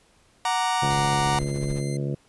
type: chord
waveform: 40% pulse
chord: Gb augmented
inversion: none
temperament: equal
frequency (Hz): 740 / 932.3 / 1174.7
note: Gb5 / Bb5 / D6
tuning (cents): 0 / 0 / 0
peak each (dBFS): -25 / -24 / -29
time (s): 0.45-1.39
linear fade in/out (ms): 2
type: harmonic tone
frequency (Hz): 70.4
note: C#2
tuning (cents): +27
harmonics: 2 / 3 / 4 / 5 / 6 / 7 / 8 / 9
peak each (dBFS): -26 / -34 / -38 / -34 / -42 / -37 / -43 / -45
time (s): 0.82-2.15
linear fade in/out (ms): 5
type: noise with tremolo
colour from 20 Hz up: brown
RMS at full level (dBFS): -32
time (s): 0.83-1.82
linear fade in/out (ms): 5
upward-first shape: triangle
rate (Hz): 14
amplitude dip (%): 90
type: tone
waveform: 5% pulse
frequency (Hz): 2076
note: C7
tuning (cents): -14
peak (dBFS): -27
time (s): 0.9-1.97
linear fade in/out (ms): 5
effects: pink hiss -60 dBFS RMS until 2.28 s + resampled to 24000 Hz